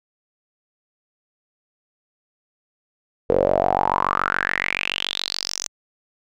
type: tone with band-pass filter sweep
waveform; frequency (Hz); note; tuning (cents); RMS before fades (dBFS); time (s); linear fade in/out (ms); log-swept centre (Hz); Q
sawtooth; 47; F#1; +28; -22; 3.29-5.68; 10; 470 to 6500; 6.9
effects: none